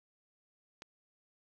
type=click; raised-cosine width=0.2 ms; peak=-29 dBFS; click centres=0.821 s; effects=none